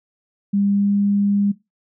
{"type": "tone with pitch glide", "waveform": "sine", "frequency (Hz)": [200.6, 201.9], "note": ["G3", "G#3"], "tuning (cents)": [40, -49], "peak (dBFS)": -15, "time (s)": [0.53, 1.52], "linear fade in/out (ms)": 10, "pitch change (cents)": 11, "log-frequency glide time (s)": [0.71, 0.93], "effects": ["noise-tail reverb RT60 0.2 s tail -18 dB re dry"]}